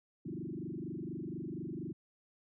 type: tone with frequency modulation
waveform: sine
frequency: 246.9 Hz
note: B3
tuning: in tune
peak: -38 dBFS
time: 0.25-1.93 s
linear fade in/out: 10 ms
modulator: 24.2 Hz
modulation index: 4.6
effects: none